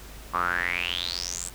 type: tone with band-pass filter sweep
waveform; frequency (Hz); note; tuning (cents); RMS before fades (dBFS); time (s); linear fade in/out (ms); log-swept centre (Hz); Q
sawtooth; 87.9; F2; +12; -29; 0.33-1.5; 20; 1100 to 8500; 8.3
effects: added 50 Hz sine -44 dBFS peak until 1.54 s + pink hiss -46 dBFS RMS until 1.54 s